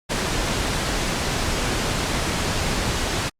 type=noise; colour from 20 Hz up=pink; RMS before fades=-23 dBFS; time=0.09-3.3 s; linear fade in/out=20 ms; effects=low-pass 8000 Hz 12 dB/octave + Opus 48 kbps